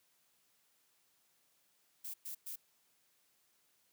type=noise bursts; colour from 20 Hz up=violet; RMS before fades=-44 dBFS; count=3; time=2.04-2.56 s; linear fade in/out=10 ms; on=100 ms; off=110 ms; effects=white hiss -74 dBFS RMS until 3.92 s + high-pass 100 Hz 12 dB/octave